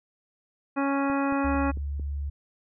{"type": "harmonic tone", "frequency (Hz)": 277.2, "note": "C#4", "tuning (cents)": 0, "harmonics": [1, 2, 3, 4, 5, 6, 7, 9], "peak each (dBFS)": [-25, -32, -32, -33, -35, -40, -42, -40], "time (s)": [0.76, 1.72], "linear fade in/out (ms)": 20}
{"type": "click train", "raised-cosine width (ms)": 3, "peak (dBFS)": -28, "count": 5, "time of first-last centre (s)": [1.1, 1.997], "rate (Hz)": 4.46}
{"type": "tone", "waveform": "sine", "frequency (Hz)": 71.2, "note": "C#2", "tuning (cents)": 47, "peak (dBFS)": -28, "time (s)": [1.44, 2.3], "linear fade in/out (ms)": 10}
{"effects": []}